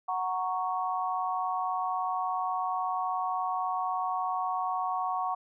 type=chord; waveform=sine; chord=F# major; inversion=none; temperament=equal; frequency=740 / 932.3 / 1108.7 Hz; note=F#5 / A#5 / C#6; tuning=0 / 0 / 0 cents; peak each=-31 / -35 / -32 dBFS; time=0.08-5.35 s; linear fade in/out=10 ms; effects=none

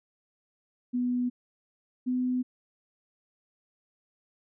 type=tone pair in turn; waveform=sine; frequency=246.9 / 251.8 Hz; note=B3 / B3; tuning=0 / +34 cents; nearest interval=unison; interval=34 cents; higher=second; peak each=-25 / -25 dBFS; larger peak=neither; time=0.93-1.3 / 2.06-2.43 s; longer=neither; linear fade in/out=20 ms; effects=none

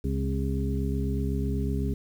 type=harmonic tone with a mistuned harmonic; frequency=68 Hz; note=C#2; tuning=33 cents flat; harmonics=1 / 2 / 3 / 4 / 6; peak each=-28 / -31 / -33 / -34 / -36 dBFS; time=0.04-1.94 s; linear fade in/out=5 ms; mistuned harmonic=4; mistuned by=-15 cents; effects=9-bit

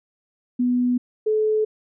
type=tone pair in turn; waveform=sine; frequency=246.9 / 431.4 Hz; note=B3 / A4; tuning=0 / -34 cents; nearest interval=minor seventh; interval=966 cents; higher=second; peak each=-17 dBFS; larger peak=neither; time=0.59-0.98 / 1.26-1.65 s; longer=neither; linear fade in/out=10 ms; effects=none

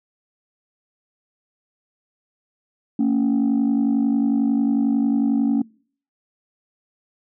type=tone pair together; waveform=sine; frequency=227.2 / 278.3 Hz; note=A#3 / C#4; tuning=-44 / +7 cents; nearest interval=major third; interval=351 cents; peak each=-17 dBFS; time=2.99-5.62 s; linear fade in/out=5 ms; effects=noise-tail reverb RT60 0.5 s tail -26 dB re dry + tanh soft clip ceiling -13 dBFS

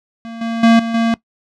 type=tone with level steps; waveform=square; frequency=229.1 Hz; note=A#3; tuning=30 cents flat; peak=-28 / -19 / -7 / -19 / -13 dBFS; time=0.25-1.14 s; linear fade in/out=0 ms; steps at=0.41 / 0.63 / 0.79 / 0.94 s; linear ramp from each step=5 ms; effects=noise-tail reverb RT60 0.1 s tail -20 dB re dry + low-pass 4000 Hz 12 dB/octave

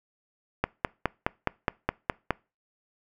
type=click train; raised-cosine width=0.5 ms; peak=-8 dBFS; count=9; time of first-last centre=0.64-2.307 s; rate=4.8 Hz; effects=noise-tail reverb RT60 0.3 s tail -24 dB re dry

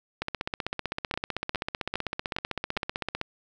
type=two click trains; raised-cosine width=0.3 ms; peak=-13 / -13 dBFS; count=48 / 5; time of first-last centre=0.22-3.214 / 1.14-2.773 s; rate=15.7 / 2.45 Hz; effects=none

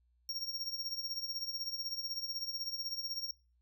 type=tone with tremolo; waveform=square; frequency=5560 Hz; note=F8; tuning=9 cents flat; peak=-34 dBFS; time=0.29-3.31 s; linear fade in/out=2 ms; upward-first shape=triangle; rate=16 Hz; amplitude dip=75%; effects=noise-tail reverb RT60 0.3 s tail -23 dB re dry + added 60 Hz sine -69 dBFS peak until 3.61 s

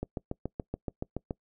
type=click train; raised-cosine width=2 ms; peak=-19 dBFS; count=10; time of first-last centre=0.03-1.308 s; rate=7.04 Hz; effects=noise-tail reverb RT60 0.1 s tail -24 dB re dry

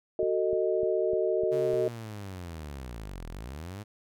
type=chord; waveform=sine; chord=D# diminished; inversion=first; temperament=just; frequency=373.4 / 448 / 622.3 Hz; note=F#4 / A4 / D#5; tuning=+16 / +31 / 0 cents; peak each=-28 / -29 / -29 dBFS; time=0.19-1.88 s; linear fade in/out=2 ms
type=click train; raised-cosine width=3 ms; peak=-29 dBFS; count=6; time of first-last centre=0.23-1.736 s; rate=3.32 Hz
type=linear two-way sweep; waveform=sawtooth; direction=down then up; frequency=142 to 38.41 to 108.5 Hz; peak=-34 dBFS; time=1.51-3.84 s; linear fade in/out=20 ms; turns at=3.28 s
effects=none

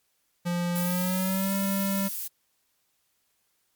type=tone with pitch glide; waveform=square; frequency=174.61 to 195.99 Hz; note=F3 to G3; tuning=0 to 0 cents; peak=-26 dBFS; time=0.45-2.09 s; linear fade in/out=20 ms; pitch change=+200 cents; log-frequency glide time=0.75-1.55 s
type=noise; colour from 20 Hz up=violet; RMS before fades=-33 dBFS; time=0.75-2.28 s; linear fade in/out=10 ms
effects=white hiss -72 dBFS RMS until 3.75 s + MP3 96 kbps

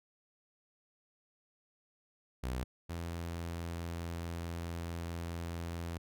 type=tone pair in turn; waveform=sawtooth; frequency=63 / 84.63 Hz; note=B1 / E2; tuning=+35 / +46 cents; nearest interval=perfect fourth; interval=511 cents; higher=second; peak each=-31 / -34 dBFS; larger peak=first; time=2.43-2.64 / 2.89-5.98 s; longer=second; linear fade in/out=10 ms; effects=none

